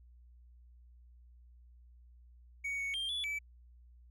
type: tone with pitch steps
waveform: triangle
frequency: 2239 / 2223 / 3185 / 3431 / 2304 Hz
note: C#7 / C#7 / G7 / A7 / D7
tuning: +17 / +4 / +27 / -44 / -34 cents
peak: -33 dBFS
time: 2.64-3.39 s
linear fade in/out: 10 ms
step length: 150 ms
effects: added 60 Hz sine -56 dBFS peak until 4.1 s